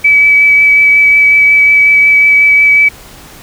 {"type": "tone with vibrato", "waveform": "sine", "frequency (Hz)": 2291, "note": "D7", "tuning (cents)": -44, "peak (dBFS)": -3, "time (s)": [0.04, 2.89], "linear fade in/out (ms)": 10, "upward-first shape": "triangle", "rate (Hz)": 5.5, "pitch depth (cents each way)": 12, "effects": ["pink hiss -34 dBFS RMS until 3.42 s"]}